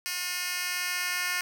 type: tone with high-pass filter sweep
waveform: 10% pulse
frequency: 358.5 Hz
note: F4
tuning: 45 cents sharp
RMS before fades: -31 dBFS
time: 0.06-1.41 s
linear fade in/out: 0 ms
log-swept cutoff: 3100 to 1900 Hz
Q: 1
effects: none